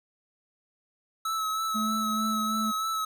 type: tone with vibrato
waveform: square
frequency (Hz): 1299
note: E6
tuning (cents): -26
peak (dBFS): -28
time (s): 1.25-3.05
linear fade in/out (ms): 5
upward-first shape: sine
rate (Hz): 3.2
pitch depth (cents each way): 24
type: tone with tremolo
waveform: triangle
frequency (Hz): 218.8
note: A3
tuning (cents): -9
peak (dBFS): -26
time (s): 1.74-2.72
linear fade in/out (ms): 20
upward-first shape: triangle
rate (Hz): 2.4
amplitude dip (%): 30
effects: none